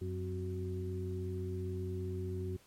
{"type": "harmonic tone with a mistuned harmonic", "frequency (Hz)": 92.5, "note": "F#2", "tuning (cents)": 0, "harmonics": [1, 2, 3, 4], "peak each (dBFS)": [-37, -45, -49, -41], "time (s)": [0.01, 2.57], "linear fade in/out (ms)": 10, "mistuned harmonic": 3, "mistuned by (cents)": -98, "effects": ["pink hiss -64 dBFS RMS until 2.66 s", "MP3 64 kbps"]}